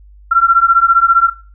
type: beating tone pair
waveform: sine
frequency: 1355 / 1370 Hz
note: E6 / F6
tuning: +47 / -34 cents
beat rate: 15 Hz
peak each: -10 dBFS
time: 0.31-1.3 s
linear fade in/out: 10 ms
effects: noise-tail reverb RT60 0.4 s tail -19 dB re dry + added 50 Hz sine -38 dBFS peak until 1.54 s